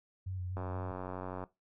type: tone with vibrato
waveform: sine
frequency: 92.1 Hz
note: F#2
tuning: 7 cents flat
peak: -36 dBFS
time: 0.26-0.92 s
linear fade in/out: 10 ms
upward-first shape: square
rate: 4 Hz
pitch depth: 29 cents each way
type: click train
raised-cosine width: 1 ms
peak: -26 dBFS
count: 81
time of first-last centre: 0.57-1.439 s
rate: 92.1 Hz
effects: noise-tail reverb RT60 0.2 s tail -18 dB re dry